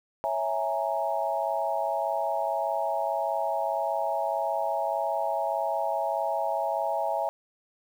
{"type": "chord", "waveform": "sine", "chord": "A# half-diminished seventh", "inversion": "first", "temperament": "equal", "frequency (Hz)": [554.4, 659.3, 830.6, 932.3], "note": ["C#5", "E5", "G#5", "A#5"], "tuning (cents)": [0, 0, 0, 0], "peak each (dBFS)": [-33, -29, -30, -33], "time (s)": [0.24, 7.29], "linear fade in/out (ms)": 0, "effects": ["9-bit"]}